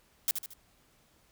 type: noise with echo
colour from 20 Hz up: blue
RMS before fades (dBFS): -27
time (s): 0.28-0.31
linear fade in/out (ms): 0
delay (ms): 75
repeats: 3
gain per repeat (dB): -7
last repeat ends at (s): 0.535
effects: pink hiss -66 dBFS RMS until 1.31 s